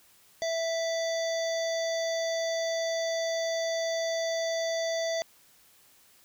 harmonic tone with a mistuned harmonic, 659.3 Hz, E5, in tune, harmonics 1 / 3 / 5 / 7 / 9 / 10, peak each -28 / -38 / -41 / -40 / -42 / -45 dBFS, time 0.42-5.22 s, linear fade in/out 0 ms, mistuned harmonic 5, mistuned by +99 cents, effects white hiss -60 dBFS RMS until 6.24 s

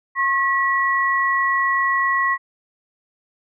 sine tone pair together, 1084 / 1931.5 Hz, C#6 / B6, -39 / -39 cents, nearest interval minor seventh, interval 1000 cents, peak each -19 dBFS, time 0.15-2.38 s, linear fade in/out 50 ms, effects none

